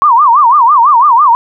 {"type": "tone with vibrato", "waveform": "sine", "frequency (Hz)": 1055, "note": "C6", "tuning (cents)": 14, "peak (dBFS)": -3, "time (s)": [0.02, 1.35], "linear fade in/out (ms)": 0, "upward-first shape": "sine", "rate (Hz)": 6, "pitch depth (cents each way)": 250, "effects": []}